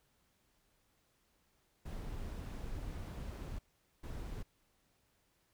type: noise bursts at uneven times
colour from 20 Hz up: brown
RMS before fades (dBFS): -43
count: 2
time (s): 1.85-3.59 / 4.03-4.43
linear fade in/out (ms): 10
effects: pink hiss -75 dBFS RMS until 5.53 s